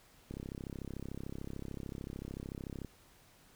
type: click train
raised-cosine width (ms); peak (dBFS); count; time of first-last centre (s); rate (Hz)
3; -29; 86; 0.31-2.847; 33.5
effects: pink hiss -63 dBFS RMS until 3.55 s